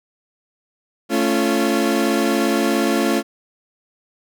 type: chord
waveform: 30% pulse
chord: A augmented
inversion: none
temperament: equal with one note detuned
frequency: 220 / 277.2 / 344.6 Hz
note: A3 / C#4 / E#4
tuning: 0 / 0 / -23 cents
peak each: -18 dBFS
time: 1.09-3.23 s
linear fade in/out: 50 ms
effects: none